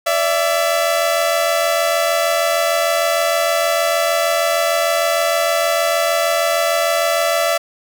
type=tone pair together; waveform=sawtooth; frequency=580 / 666.5 Hz; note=D5 / E5; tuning=-22 / +19 cents; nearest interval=major second; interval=241 cents; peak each=-16 / -12 dBFS; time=0.06-7.58 s; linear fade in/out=10 ms; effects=none